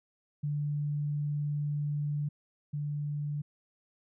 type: tone pair in turn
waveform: sine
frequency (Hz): 146.83 / 146.83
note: D3 / D3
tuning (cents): 0 / 0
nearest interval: unison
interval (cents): 0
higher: neither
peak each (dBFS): -29 / -31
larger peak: first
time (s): 0.43-2.29 / 2.73-3.42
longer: first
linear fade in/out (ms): 10
effects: none